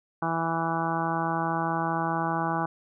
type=harmonic tone; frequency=164.81 Hz; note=E3; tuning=in tune; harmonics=1 / 2 / 3 / 4 / 5 / 6 / 7 / 8 / 9; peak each=-32 / -33 / -41 / -35 / -30 / -34 / -33 / -39 / -36 dBFS; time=0.22-2.66 s; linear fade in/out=5 ms; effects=none